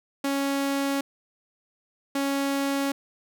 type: tone pair in turn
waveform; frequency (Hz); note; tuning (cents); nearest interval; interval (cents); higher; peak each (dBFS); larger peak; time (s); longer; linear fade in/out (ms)
sawtooth; 277.2 / 277.2; C#4 / C#4; 0 / 0; unison; 0; neither; -20; neither; 0.24-1.01 / 2.15-2.92; neither; 5
effects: none